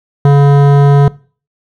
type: tone with hard clipping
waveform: sine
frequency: 141.8 Hz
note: C#3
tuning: 40 cents sharp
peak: -5 dBFS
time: 0.25-1.08 s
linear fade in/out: 2 ms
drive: 15 dB
effects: noise-tail reverb RT60 0.4 s tail -21 dB re dry